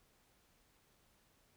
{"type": "silence", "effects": ["pink hiss -72 dBFS RMS until 1.56 s"]}